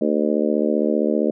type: harmonic tone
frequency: 75.3 Hz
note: D2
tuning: 44 cents sharp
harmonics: 3 / 4 / 5 / 6 / 7 / 8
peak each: -22 / -23 / -24 / -25 / -25 / -26 dBFS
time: 0.01-1.31 s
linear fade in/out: 5 ms
effects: none